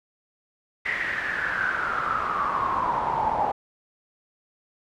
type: noise with band-pass filter sweep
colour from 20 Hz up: brown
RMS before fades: -26 dBFS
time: 0.85-3.52 s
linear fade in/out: 10 ms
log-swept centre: 2000 to 810 Hz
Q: 9.6
effects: none